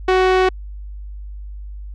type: tone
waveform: sawtooth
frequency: 372.6 Hz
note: F#4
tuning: 12 cents sharp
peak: -8 dBFS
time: 0.08-0.49 s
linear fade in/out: 5 ms
effects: added 50 Hz sine -29 dBFS peak until 1.94 s + low-pass 3000 Hz 12 dB/octave